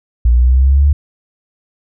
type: exponential sweep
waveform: sine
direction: up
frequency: 57.9 to 73.42 Hz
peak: -6 dBFS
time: 0.25-0.93 s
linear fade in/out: 5 ms
effects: none